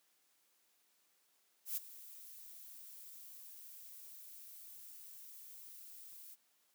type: noise with ADSR envelope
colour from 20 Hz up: violet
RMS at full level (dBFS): -37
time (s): 1.65-6.36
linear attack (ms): 120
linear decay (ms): 15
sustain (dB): -17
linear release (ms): 29
effects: white hiss -75 dBFS RMS until 6.74 s + high-pass 200 Hz 12 dB/octave